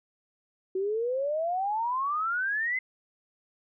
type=exponential sweep; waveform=sine; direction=up; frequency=370 to 2080 Hz; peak=-26 dBFS; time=0.75-2.79 s; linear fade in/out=5 ms; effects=none